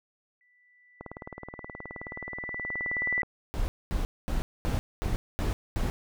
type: tone with exponential growth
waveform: sine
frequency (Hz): 1975.5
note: B6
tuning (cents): 0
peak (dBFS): -24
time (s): 0.41-3.22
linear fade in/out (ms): 1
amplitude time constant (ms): 610
type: click train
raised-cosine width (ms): 1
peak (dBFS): -24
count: 43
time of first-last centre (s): 1.01-3.232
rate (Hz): 18.9
type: noise bursts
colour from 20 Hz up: brown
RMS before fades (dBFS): -28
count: 7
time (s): 3.54-5.9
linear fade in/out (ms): 0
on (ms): 140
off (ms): 230
effects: none